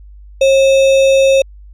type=tone with sample-and-hold; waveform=sine; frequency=540 Hz; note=C#5; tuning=45 cents flat; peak=-6 dBFS; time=0.41-1.42 s; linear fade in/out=5 ms; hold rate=3150 Hz; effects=added 50 Hz sine -34 dBFS peak until 1.73 s + low-pass 6000 Hz 12 dB/octave